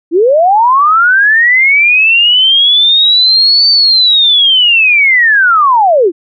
sine linear two-way sweep, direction up then down, 307.8 to 4584 to 307.8 Hz, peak -4 dBFS, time 0.11-6.12 s, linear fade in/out 50 ms, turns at 3.7 s, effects none

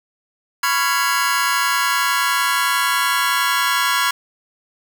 sawtooth chord, C# dominant seventh, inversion third, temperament just, 997.9 / 1108.7 / 1385.9 / 1663.1 Hz, B5 / C#6 / E#6 / G#6, +18 / 0 / -14 / +2 cents, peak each -18 dBFS, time 0.63-4.11 s, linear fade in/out 5 ms, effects none

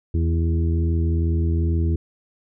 harmonic tone with a mistuned harmonic, 82.41 Hz, E2, in tune, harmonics 1 / 2 / 3 / 4 / 5, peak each -18 / -28 / -32 / -29 / -37 dBFS, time 0.14-1.96 s, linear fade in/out 5 ms, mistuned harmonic 4, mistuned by +19 cents, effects none

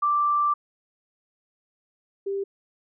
sine tone pair in turn, 1174.7 / 394.8 Hz, D6 / G4, 0 / +12 cents, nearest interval octave + perfect fifth, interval 1888 cents, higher first, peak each -19 / -25 dBFS, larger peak first, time 0.02-0.54 / 2.26-2.44 s, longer first, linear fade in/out 10 ms, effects none

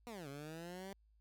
15% pulse linear two-way sweep, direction down then up, 246.9 to 136.1 to 198.2 Hz, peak -40 dBFS, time 0.07-0.93 s, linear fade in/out 0 ms, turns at 0.28 s, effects added 53 Hz sine -67 dBFS peak until 1.2 s

